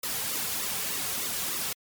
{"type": "noise with flanger", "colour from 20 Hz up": "white", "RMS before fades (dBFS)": -31, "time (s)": [0.03, 1.73], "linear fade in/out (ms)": 5, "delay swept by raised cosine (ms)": [1.2, 3.4], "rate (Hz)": 3.3, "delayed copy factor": -0.7, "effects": ["MP3 96 kbps"]}